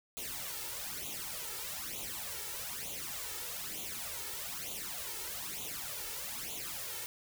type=noise with flanger; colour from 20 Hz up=white; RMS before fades=-41 dBFS; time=0.17-7.06 s; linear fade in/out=0 ms; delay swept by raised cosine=0.29 to 2.29 ms; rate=1.1 Hz; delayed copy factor=+0.75; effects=none